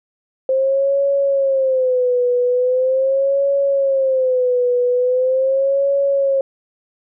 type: tone with vibrato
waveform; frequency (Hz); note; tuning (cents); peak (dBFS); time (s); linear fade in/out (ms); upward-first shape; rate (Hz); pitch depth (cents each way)
sine; 523.3; C5; 0; -13; 0.49-6.41; 2; sine; 0.41; 110
effects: none